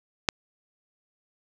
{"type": "click", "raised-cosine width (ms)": 0.2, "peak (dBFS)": -3, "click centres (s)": 0.288, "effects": []}